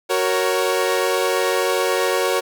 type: chord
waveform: sawtooth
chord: F# major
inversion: none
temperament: equal with one note detuned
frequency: 372.6 / 466.2 / 554.4 Hz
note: F#4 / A#4 / C#5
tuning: +12 / 0 / 0 cents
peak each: -18 dBFS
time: 0.09-2.41 s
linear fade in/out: 20 ms
effects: none